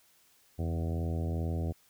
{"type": "harmonic tone with a mistuned harmonic", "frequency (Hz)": 82.41, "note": "E2", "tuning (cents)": 0, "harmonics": [1, 2, 3, 4, 5, 6, 7, 8, 9], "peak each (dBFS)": [-31, -37, -41, -43, -45, -47, -48, -49, -50], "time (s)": [0.58, 1.73], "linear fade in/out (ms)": 20, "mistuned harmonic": 1, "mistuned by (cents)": 71, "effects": ["white hiss -65 dBFS RMS until 1.89 s"]}